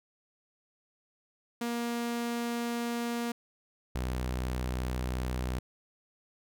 sawtooth tone pair in turn, 236.3 / 62.73 Hz, A#3 / B1, +24 / +28 cents, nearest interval octave + major seventh, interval 2296 cents, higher first, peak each -27 dBFS, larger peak neither, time 1.61-3.32 / 3.95-5.59 s, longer first, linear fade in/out 5 ms, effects none

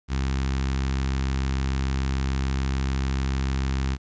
sawtooth tone with notch filter, 66.8 Hz, C2, 36 cents sharp, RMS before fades -25 dBFS, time 0.08-3.98 s, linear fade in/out 50 ms, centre 560 Hz, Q 0.92, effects resampled to 16000 Hz + 10-bit

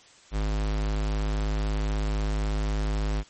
square tone, 51.91 Hz, G#1, in tune, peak -25 dBFS, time 0.31-3.24 s, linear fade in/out 50 ms, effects white hiss -54 dBFS RMS until 3.29 s + MP3 32 kbps

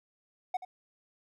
triangle tone with echo, 740 Hz, F#5, in tune, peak -26 dBFS, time 0.54-0.57 s, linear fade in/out 5 ms, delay 80 ms, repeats 1, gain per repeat -13 dB, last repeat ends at 0.65 s, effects none

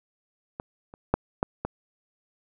clicks, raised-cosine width 1 ms, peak -19 / -30 / -6 / -9 / -14 dBFS, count 5, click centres 0.599 / 0.939 / 1.14 / 1.429 / 1.65 s, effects none

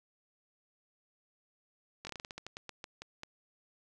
slowing click train, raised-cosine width 0.2 ms, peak -25 dBFS, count 15, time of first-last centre 2.05-3.234 s, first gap 20 ms, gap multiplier 1.2, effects none

